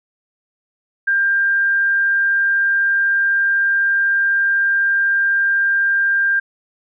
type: tone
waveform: sine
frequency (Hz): 1594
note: G6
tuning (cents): +28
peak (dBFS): -13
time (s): 1.07-6.4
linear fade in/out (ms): 10
effects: none